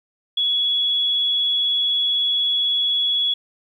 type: tone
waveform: sine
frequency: 3371 Hz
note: G#7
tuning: 25 cents sharp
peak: -17 dBFS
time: 0.37-3.34 s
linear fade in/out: 5 ms
effects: 9-bit